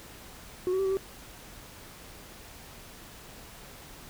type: tone with pitch steps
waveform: sine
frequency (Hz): 364.5 / 377.2 / 388.4 / 381.4 / 387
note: F#4 / F#4 / G4 / G4 / G4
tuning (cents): -26 / +33 / -16 / -47 / -22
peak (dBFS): -22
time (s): 0.67-0.97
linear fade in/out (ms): 0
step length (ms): 60
effects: tanh soft clip ceiling -24 dBFS + pink hiss -48 dBFS RMS until 4.09 s